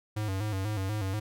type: tone with vibrato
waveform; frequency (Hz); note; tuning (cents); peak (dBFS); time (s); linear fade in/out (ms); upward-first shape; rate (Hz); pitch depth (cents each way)
square; 101.1; G#2; -46; -30; 0.16-1.2; 10; square; 4.1; 95
effects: none